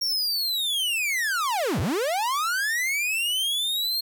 45% pulse linear two-way sweep, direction down then up, 5588 to 74.1 to 4266 Hz, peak -23 dBFS, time 0.01-4.01 s, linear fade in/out 10 ms, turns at 1.8 s, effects none

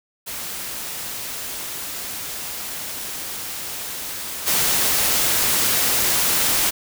white noise with level steps, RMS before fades -30 / -19 dBFS, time 0.26-6.71 s, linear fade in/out 20 ms, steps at 4.46 s, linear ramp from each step 20 ms, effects none

